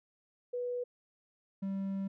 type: tone pair in turn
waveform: sine / triangle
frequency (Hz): 490.5 / 194.66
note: B4 / G3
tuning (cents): -12 / -12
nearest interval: octave + major third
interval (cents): 1600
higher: first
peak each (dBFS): -33 / -31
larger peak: second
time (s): 0.53-0.84 / 1.62-2.08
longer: second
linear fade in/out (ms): 10
effects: none